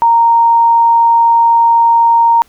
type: tone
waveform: sine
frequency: 928 Hz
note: A#5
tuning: 8 cents flat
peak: -5 dBFS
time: 0.02-2.42 s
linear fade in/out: 0 ms
effects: pink hiss -50 dBFS RMS until 2.48 s